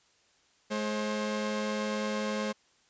sawtooth tone pair together, 211.9 / 534 Hz, G#3 / C5, +35 / +35 cents, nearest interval octave + major third, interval 1600 cents, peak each -28 / -30 dBFS, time 0.7-2.53 s, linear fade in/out 20 ms, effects white hiss -66 dBFS RMS until 2.89 s + resampled to 16000 Hz

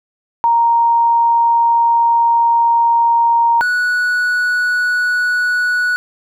sine / triangle tone pair in turn, 932.3 / 1471.4 Hz, A#5 / F#6, 0 / -10 cents, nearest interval minor sixth, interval 790 cents, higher second, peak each -9 / -11 dBFS, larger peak first, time 0.44-3.61 / 3.61-5.96 s, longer first, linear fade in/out 0 ms, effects none

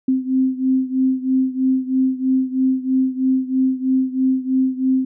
sine beating tone pair, 260 / 263.1 Hz, C4 / C4, -11 / +10 cents, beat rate 3.1 Hz, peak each -17 / -20 dBFS, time 0.08-5.05 s, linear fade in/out 5 ms, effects none

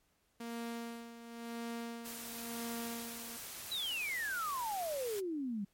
sawtooth tone with tremolo, 233.1 Hz, A#3, in tune, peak -35 dBFS, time 0.4-3.37 s, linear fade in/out 5 ms, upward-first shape sine, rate 0.96 Hz, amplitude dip 70%
white noise, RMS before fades -46 dBFS, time 2.04-5.21 s, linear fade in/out 20 ms
sine exponential sweep, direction down, 4025 to 191.9 Hz, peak -35 dBFS, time 3.71-5.65 s, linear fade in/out 10 ms
effects pink hiss -75 dBFS RMS until 5.73 s + MP3 64 kbps

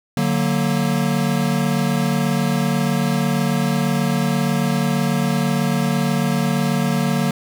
square chord, D augmented, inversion none, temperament equal, 146.83 / 185 / 233.1 Hz, D3 / F#3 / A#3, 0 / 0 / 0 cents, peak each -22 dBFS, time 0.17-7.31 s, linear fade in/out 2 ms, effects none

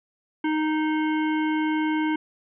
harmonic tone, 310.3 Hz, D#4, 5 cents flat, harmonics 1 / 3 / 5 / 7 / 9 / 10, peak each -22 / -30 / -34 / -35 / -46 / -43 dBFS, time 0.44-2.16 s, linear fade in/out 5 ms, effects none

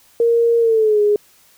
sine tone with pitch glide, 466.2 to 415.3 Hz, A#4 to G#4, 0 to 0 cents, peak -11 dBFS, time 0.2-1.16 s, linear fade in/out 2 ms, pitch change -200 cents, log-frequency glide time 0.59-1.01 s, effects white hiss -52 dBFS RMS until 1.57 s

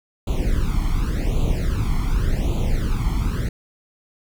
brown noise with flanger, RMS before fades -20 dBFS, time 0.27-3.49 s, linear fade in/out 5 ms, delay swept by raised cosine 0.28 to 0.94 ms, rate 0.88 Hz, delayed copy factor +0.95, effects none

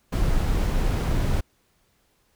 brown noise, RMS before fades -22 dBFS, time 0.12-1.41 s, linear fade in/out 10 ms, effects pink hiss -66 dBFS RMS until 2.35 s

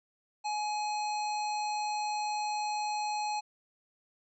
harmonic tone, 842 Hz, G#5, 24 cents sharp, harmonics 1 / 3 / 5 / 7 / 9, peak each -31 / -42 / -42 / -49 / -49 dBFS, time 0.44-3.41 s, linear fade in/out 20 ms, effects none

